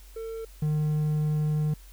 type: tone pair in turn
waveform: triangle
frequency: 450.3 / 151.97 Hz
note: A4 / D#3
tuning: +40 / -40 cents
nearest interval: octave + perfect fifth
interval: 1880 cents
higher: first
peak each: -31 / -21 dBFS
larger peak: second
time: 0.16-0.45 / 0.62-1.74 s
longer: second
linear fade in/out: 5 ms
effects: added 46 Hz sine -46 dBFS peak until 1.92 s + white hiss -56 dBFS RMS until 1.92 s